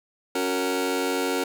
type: chord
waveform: sawtooth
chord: F# major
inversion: second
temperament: just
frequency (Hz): 277.5 / 370 / 462.5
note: C#4 / F#4 / A#4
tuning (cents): +2 / 0 / -14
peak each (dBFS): -24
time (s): 0.35-1.44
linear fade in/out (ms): 5
effects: none